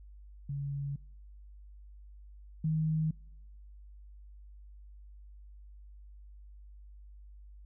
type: tone pair in turn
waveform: sine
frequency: 140.6 / 157.47 Hz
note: C#3 / D#3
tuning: +25 / +21 cents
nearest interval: major second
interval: 196 cents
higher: second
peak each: -33 / -27 dBFS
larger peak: second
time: 0.49-0.96 / 2.64-3.11 s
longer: neither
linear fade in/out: 5 ms
effects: noise-tail reverb RT60 0.8 s tail -26 dB re dry + added 50 Hz sine -49 dBFS peak until 7.65 s